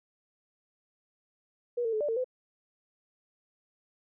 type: tone with pitch steps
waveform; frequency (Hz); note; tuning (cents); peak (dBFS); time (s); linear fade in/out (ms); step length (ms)
sine; 482 / 453.3 / 431.5 / 588 / 452.8 / 508; B4 / A#4 / A4 / D5 / A4 / B4; -42 / -48 / -34 / +2 / +50 / +49; -27; 1.77-2.244; 10; 79
effects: none